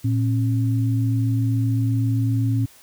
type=tone pair together; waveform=sine; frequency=113.47 / 271.2 Hz; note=A#2 / C#4; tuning=-46 / -38 cents; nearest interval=octave + minor third; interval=1508 cents; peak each=-18 / -25 dBFS; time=0.04-2.66 s; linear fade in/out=10 ms; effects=white hiss -50 dBFS RMS until 2.82 s